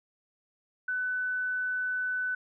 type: tone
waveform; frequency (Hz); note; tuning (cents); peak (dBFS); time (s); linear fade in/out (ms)
sine; 1500; F#6; +23; -28; 0.88-2.35; 5
effects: none